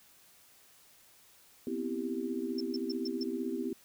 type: chord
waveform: sine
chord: C major seventh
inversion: third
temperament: equal with one note detuned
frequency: 246.1 / 261.6 / 329.6 / 392 Hz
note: B3 / C4 / E4 / G4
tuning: -6 / 0 / 0 / 0 cents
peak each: -38 dBFS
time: 1.67-3.73 s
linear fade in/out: 2 ms
type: tone bursts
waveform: sine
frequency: 5340 Hz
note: E8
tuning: 22 cents sharp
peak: -37 dBFS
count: 5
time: 2.58-3.235 s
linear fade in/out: 5 ms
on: 27 ms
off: 130 ms
effects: white hiss -61 dBFS RMS until 3.84 s